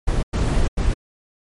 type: noise bursts at uneven times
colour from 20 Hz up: brown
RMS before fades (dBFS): -18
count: 3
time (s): 0.07-0.23 / 0.33-0.68 / 0.77-0.94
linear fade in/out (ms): 10
effects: MP3 48 kbps

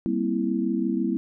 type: chord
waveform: sine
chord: C dominant seventh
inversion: second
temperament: equal with one note detuned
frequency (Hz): 196 / 235.4 / 261.6 / 329.6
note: G3 / Bb3 / C4 / E4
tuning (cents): 0 / +17 / 0 / 0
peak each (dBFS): -28 / -27 / -29 / -27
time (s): 0.06-1.17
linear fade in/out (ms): 0
effects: none

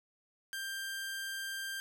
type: tone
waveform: sawtooth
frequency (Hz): 1584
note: G6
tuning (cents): +18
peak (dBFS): -34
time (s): 0.53-1.8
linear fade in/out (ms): 0
effects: none

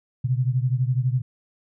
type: beating tone pair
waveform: sine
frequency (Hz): 123.47 / 135.47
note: B2 / C#3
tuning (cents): 0 / -39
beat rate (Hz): 12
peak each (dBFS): -21 / -24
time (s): 0.24-1.22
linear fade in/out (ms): 10
effects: none

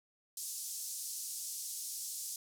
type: band-pass noise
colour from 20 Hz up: pink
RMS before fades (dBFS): -42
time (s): 0.37-2.36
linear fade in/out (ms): 2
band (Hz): 5600 to 13000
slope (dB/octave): 24
effects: none

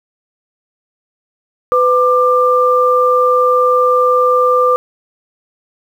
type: tone pair together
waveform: sine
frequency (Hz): 501.6 / 1190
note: B4 / D6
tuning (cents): +27 / +22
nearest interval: octave + minor third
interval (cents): 1495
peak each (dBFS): -11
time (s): 1.72-4.76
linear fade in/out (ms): 0
effects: 7-bit

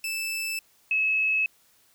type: tone pair in turn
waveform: sawtooth / sine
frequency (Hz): 2637 / 2583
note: E7 / E7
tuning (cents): 0 / -36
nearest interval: unison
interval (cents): 36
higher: first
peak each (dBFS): -25 / -21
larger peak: second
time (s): 0.04-0.59 / 0.91-1.46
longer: neither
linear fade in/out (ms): 2
effects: white hiss -62 dBFS RMS until 1.94 s

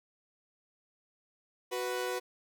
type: tone pair together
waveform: sawtooth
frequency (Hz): 370 / 493.9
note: F#4 / B4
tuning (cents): 0 / 0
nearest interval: perfect fourth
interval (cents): 500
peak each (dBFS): -32 / -31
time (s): 1.71-2.2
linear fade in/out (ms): 20
effects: none

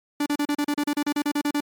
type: tone bursts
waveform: 45% pulse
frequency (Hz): 292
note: D4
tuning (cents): -10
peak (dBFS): -21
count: 15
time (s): 0.2-1.605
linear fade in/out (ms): 5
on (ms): 61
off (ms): 35
effects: MP3 96 kbps

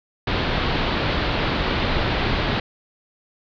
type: low-pass noise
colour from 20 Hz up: pink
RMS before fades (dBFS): -22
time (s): 0.27-2.6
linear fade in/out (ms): 5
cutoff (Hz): 4300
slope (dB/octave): 48
effects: none

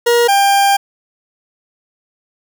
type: tone pair in turn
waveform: 40% pulse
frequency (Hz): 475 / 795.6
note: A#4 / G5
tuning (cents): +33 / +25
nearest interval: major sixth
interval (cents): 892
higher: second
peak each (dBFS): -8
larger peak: neither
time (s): 0.06-0.28 / 0.28-0.77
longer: second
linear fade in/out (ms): 10
effects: none

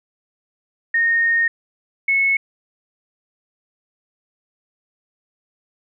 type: tone pair in turn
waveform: sine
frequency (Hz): 1847 / 2196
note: A#6 / C#7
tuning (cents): -16 / -17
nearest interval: minor third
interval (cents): 299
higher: second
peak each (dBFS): -14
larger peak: neither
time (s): 0.94-1.48 / 2.08-2.37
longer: first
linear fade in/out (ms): 5
effects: none

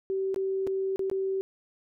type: tone with dropouts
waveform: sine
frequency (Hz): 384.6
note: G4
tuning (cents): -33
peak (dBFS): -26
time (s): 0.1-1.41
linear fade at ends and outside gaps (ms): 0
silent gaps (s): 0.344-0.361 / 0.668-0.673 / 0.96-0.993 / 1.099-1.114
effects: none

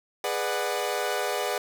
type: chord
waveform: sawtooth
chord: G# half-diminished seventh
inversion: none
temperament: equal with one note detuned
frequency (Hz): 415.3 / 493.9 / 595.5 / 740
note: G#4 / B4 / D5 / F#5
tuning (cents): 0 / 0 / +24 / 0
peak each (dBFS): -28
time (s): 0.24-1.58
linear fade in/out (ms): 2
effects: none

